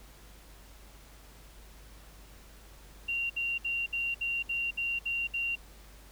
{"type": "tone bursts", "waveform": "sine", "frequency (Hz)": 2764, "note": "F7", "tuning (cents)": -19, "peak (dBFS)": -29, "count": 9, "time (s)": [3.08, 5.556], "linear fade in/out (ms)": 10, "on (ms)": 220, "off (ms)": 62, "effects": ["added 50 Hz sine -52 dBFS peak until 6.11 s", "pink hiss -56 dBFS RMS until 6.11 s"]}